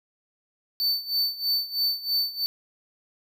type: tone with tremolo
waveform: square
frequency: 4532 Hz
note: C#8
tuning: 37 cents sharp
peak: -21 dBFS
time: 0.8-2.46 s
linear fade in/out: 0 ms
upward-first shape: sine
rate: 3.1 Hz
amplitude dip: 85%
effects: none